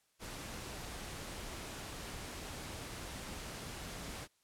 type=noise; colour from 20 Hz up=pink; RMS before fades=-45 dBFS; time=0.19-4.28 s; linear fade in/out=50 ms; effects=white hiss -75 dBFS RMS until 4.43 s + low-pass 11000 Hz 12 dB/octave